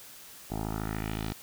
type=tone with low-pass filter sweep; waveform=10% pulse; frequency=53.7 Hz; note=A1; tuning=41 cents flat; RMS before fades=-34 dBFS; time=0.5-1.33 s; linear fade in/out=10 ms; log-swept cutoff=680 to 4800 Hz; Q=1.9; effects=white hiss -49 dBFS RMS until 1.42 s